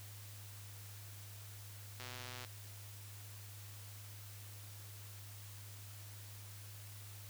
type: click train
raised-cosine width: 0.2 ms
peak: -30 dBFS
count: 57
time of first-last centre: 2-2.448 s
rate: 125 Hz
effects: added 102 Hz sine -51 dBFS peak until 7.29 s + white hiss -56 dBFS RMS until 7.29 s